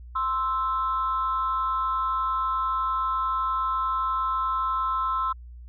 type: tone pair together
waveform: sine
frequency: 1045 / 1316.6 Hz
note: C6 / E6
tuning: -2 / -3 cents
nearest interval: major third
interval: 399 cents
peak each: -25 dBFS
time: 0.15-5.33 s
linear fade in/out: 10 ms
effects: tanh soft clip ceiling -17 dBFS + added 60 Hz sine -40 dBFS peak until 5.68 s